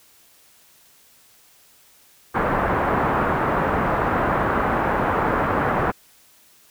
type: low-pass noise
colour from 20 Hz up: white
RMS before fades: -21 dBFS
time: 2.34-5.92 s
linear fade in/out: 20 ms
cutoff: 1400 Hz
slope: 24 dB/octave
effects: white hiss -54 dBFS RMS until 6.7 s